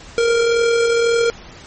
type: tone with amplitude modulation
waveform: square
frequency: 466.2 Hz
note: A#4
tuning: in tune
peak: -12 dBFS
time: 0.18-1.3 s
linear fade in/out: 0 ms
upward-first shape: sine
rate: 41.9 Hz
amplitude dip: 35%
effects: pink hiss -39 dBFS RMS until 1.66 s + MP3 32 kbps